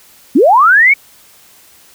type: linear sweep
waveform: sine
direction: up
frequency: 220 to 2281 Hz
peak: -4 dBFS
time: 0.35-0.94 s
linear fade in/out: 10 ms
effects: white hiss -44 dBFS RMS until 1.94 s